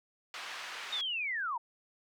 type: band-pass noise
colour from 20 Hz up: pink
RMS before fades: -43 dBFS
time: 0.34-1.01 s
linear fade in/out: 0 ms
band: 1200 to 3900 Hz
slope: 12 dB/octave
type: linear sweep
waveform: sine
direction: down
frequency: 3729 to 882 Hz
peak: -32 dBFS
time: 0.92-1.58 s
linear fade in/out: 10 ms
effects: none